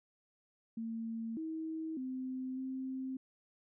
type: tone with pitch steps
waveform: sine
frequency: 226.7 / 319.6 / 258.6 / 262.1 Hz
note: A#3 / D#4 / C4 / C4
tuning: -48 / +47 / -20 / +3 cents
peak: -37 dBFS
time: 0.77-3.17 s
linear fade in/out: 5 ms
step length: 600 ms
effects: none